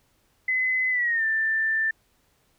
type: tone with pitch glide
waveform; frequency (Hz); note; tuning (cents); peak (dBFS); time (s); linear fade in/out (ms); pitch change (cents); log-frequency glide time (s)
sine; 2029 to 1776.6; B6 to A6; +46 to +16; -21; 0.48-1.91; 5; -230; 0.9-1.25
effects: pink hiss -66 dBFS RMS until 2.58 s